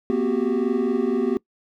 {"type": "tone cluster", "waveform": "triangle", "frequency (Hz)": [234.2, 255.4, 370.7, 395.2], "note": ["A#3", "C4", "F#4", "G4"], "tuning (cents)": [8, -42, 3, 14], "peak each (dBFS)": -23, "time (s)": [0.1, 1.37], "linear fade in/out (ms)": 0, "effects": ["noise-tail reverb RT60 0.1 s tail -23 dB re dry"]}